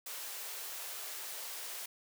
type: high-pass noise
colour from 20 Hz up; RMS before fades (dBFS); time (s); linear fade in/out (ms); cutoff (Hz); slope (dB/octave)
white; -43; 0.06-1.86; 5; 410; 24
effects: none